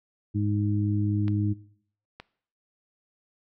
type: harmonic tone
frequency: 103.83 Hz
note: G#2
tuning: in tune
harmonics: 1 / 2 / 3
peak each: -25 / -30 / -30 dBFS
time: 0.34-1.54 s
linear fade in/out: 20 ms
type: clicks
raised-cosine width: 0.3 ms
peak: -24 dBFS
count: 2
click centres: 1.281 / 2.2 s
effects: noise-tail reverb RT60 0.6 s tail -20 dB re dry